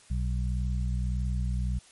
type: harmonic tone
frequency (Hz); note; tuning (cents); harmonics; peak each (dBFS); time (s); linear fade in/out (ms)
61.74; B1; 0; 1 / 2 / 3; -27 / -33 / -37; 0.1-1.79; 10
effects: white hiss -56 dBFS RMS until 1.91 s + MP3 48 kbps